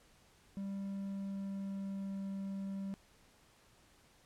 triangle tone with pitch glide, 196.7 to 195.23 Hz, G3 to G3, +6 to -7 cents, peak -36 dBFS, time 0.57-2.94 s, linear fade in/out 0 ms, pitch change -13 cents, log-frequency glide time 0.87-2.32 s, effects pink hiss -66 dBFS RMS until 4.25 s + low-pass 11000 Hz 12 dB/octave

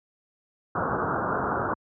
white low-pass noise, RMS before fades -27 dBFS, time 0.75-1.74 s, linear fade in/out 5 ms, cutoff 1500 Hz, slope 96 dB/octave, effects high-pass 80 Hz 12 dB/octave

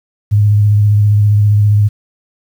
sine tone with vibrato, 104 Hz, G#2, 3 cents sharp, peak -6 dBFS, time 0.31-1.89 s, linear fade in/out 20 ms, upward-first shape sine, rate 15 Hz, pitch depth 24 cents each way, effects 7-bit

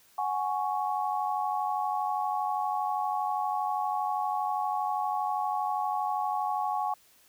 sine chord, F# suspended second, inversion none, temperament just, 740 / 832.5 / 1110 Hz, F#5 / G#5 / C#6, 0 / +4 / +2 cents, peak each -32 / -30 / -33 dBFS, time 0.18-6.94 s, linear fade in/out 5 ms, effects white hiss -61 dBFS RMS until 7.28 s

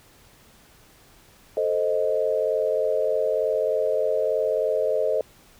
sine chord, A diminished, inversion none, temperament equal, 440 / 523.3 / 622.3 Hz, A4 / C5 / Eb5, 0 / 0 / 0 cents, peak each -25 / -25 / -24 dBFS, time 1.57-5.21 s, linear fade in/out 2 ms, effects pink hiss -54 dBFS RMS until 5.59 s

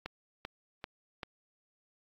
click train, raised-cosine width 0.3 ms, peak -22 dBFS, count 4, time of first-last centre 0.06-1.232 s, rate 2.56 Hz, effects AAC 48 kbps

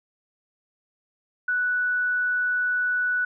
sine tone, 1480 Hz, F#6, in tune, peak -21 dBFS, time 1.48-3.25 s, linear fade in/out 5 ms, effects none

